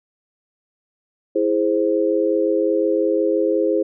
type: chord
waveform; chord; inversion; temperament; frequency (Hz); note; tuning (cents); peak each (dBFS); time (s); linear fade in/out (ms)
sine; E augmented; none; equal; 329.6 / 415.3 / 523.3; E4 / G#4 / B#4; 0 / 0 / 0; -20; 1.35-3.83; 10
effects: none